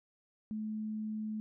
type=tone; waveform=sine; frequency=215.7 Hz; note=A3; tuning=34 cents flat; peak=-35 dBFS; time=0.51-1.4 s; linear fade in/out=0 ms; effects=none